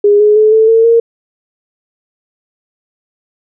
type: tone with pitch steps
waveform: sine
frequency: 410.7 / 420.5 / 430.6 / 440.9 / 451.5 / 462.3 Hz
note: G#4 / G#4 / A4 / A4 / A4 / A#4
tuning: -19 / +22 / -37 / +4 / +45 / -14 cents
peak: -4 dBFS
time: 0.04-1 s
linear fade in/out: 5 ms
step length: 160 ms
effects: none